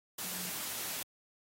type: tone in noise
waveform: sine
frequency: 181.1 Hz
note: F#3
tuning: 37 cents flat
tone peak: -48 dBFS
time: 0.24-0.5 s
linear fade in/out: 5 ms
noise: white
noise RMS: -39 dBFS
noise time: 0.18-1.03 s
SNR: -12 dB
effects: high-pass 100 Hz 12 dB/octave + AAC 48 kbps